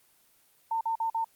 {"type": "tone bursts", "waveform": "sine", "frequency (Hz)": 904, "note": "A5", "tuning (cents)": 47, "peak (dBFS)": -26, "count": 4, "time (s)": [0.71, 1.245], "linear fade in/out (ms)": 5, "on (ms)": 100, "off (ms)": 45, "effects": ["white hiss -64 dBFS RMS until 1.35 s", "Opus 24 kbps"]}